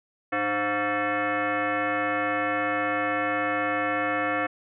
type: tone with frequency modulation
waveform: sine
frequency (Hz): 523.3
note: C5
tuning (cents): 0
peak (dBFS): -23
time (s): 0.32-4.47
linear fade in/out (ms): 10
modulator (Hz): 413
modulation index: 4
effects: none